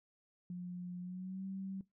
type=tone with pitch glide; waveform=sine; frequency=178.4 to 192.31 Hz; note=F3 to G3; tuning=+37 to -33 cents; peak=-40 dBFS; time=0.5-1.81 s; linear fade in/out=2 ms; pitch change=+130 cents; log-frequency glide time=1.01-1.45 s; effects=noise-tail reverb RT60 0.2 s tail -20 dB re dry